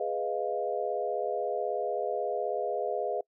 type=chord; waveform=sine; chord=F half-diminished seventh; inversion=first; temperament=equal; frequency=415.3 / 493.9 / 622.3 / 698.5 Hz; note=Ab4 / Cb5 / Eb5 / F5; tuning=0 / 0 / 0 / 0 cents; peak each=-34 dBFS; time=0-3.21 s; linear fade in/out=5 ms; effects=noise-tail reverb RT60 0.1 s tail -25 dB re dry